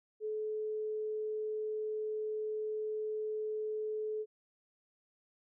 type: tone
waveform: sine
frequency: 430.2 Hz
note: A4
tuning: 39 cents flat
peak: -34 dBFS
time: 0.2-4.26 s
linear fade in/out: 50 ms
effects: none